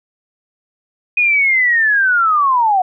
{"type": "linear sweep", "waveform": "sine", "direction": "down", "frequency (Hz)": [2489, 720], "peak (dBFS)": -10, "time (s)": [1.17, 2.82], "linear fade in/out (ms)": 5, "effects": []}